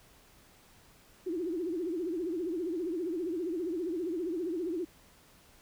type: tone with vibrato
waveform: sine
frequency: 343.2 Hz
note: F4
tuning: 30 cents flat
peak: -31 dBFS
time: 1.26-4.85 s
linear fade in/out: 10 ms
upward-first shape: triangle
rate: 15 Hz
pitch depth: 190 cents each way
effects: pink hiss -60 dBFS RMS until 5.61 s